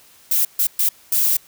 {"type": "noise bursts at uneven times", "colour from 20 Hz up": "violet", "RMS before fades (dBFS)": -17, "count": 4, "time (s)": [[0.31, 0.45], [0.59, 0.67], [0.79, 0.89], [1.12, 1.37]], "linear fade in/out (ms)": 5, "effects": ["white hiss -50 dBFS RMS until 1.47 s"]}